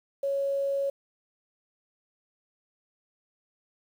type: tone with quantisation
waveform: sine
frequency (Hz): 554.4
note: C#5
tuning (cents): 0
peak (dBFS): -25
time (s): 0.23-0.9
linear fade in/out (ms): 5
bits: 9
effects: none